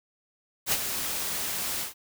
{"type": "noise with ADSR envelope", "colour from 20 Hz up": "white", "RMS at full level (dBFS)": -23, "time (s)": [0.66, 1.94], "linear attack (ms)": 65, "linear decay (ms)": 39, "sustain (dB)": -8, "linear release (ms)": 130, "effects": []}